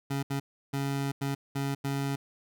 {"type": "tone bursts at uneven times", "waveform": "25% pulse", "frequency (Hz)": 138.59, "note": "C#3", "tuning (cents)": 0, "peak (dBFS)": -25, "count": 6, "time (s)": [[0.1, 0.23], [0.3, 0.4], [0.73, 1.12], [1.21, 1.35], [1.55, 1.75], [1.84, 2.16]], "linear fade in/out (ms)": 10, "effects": []}